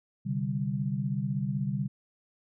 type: chord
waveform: sine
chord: C suspended second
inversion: none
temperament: equal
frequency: 130.81 / 146.83 / 196 Hz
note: C3 / D3 / G3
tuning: 0 / 0 / 0 cents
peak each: -32 dBFS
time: 0.25-1.88 s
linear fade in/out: 20 ms
effects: none